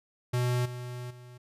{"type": "tone with level steps", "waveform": "square", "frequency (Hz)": 123.47, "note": "B2", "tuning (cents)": 0, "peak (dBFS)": [-26, -37, -47], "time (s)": [0.33, 1.38], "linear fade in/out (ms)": 10, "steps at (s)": [0.65, 1.1], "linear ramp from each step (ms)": 10, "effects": ["resampled to 32000 Hz"]}